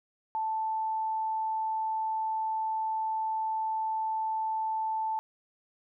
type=tone; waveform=sine; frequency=880 Hz; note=A5; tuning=in tune; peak=-28 dBFS; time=0.35-5.19 s; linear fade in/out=0 ms; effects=none